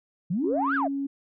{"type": "exponential two-way sweep", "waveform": "sine", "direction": "up then down", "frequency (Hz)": [157.1, 1669, 582], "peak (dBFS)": -23, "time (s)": [0.3, 0.88], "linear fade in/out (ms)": 10, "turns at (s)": 0.75}
{"type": "tone", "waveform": "sine", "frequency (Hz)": 277.2, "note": "C#4", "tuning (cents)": 0, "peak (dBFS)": -26, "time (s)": [0.43, 1.07], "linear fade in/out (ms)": 10}
{"effects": ["tanh soft clip ceiling -15 dBFS"]}